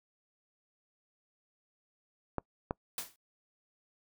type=clicks; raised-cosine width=1 ms; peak=-18 dBFS; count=2; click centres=2.383 / 2.709 s
type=noise with exponential decay; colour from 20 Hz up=white; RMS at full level=-34 dBFS; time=2.98-3.16 s; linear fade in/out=1 ms; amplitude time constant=39 ms
effects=noise-tail reverb RT60 0.1 s tail -26 dB re dry